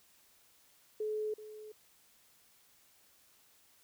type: tone with echo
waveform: sine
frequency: 428.5 Hz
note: A4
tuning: 46 cents flat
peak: -33 dBFS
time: 1-1.34 s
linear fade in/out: 5 ms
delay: 380 ms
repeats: 1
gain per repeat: -13 dB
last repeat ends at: 1.72 s
effects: white hiss -66 dBFS RMS until 3.83 s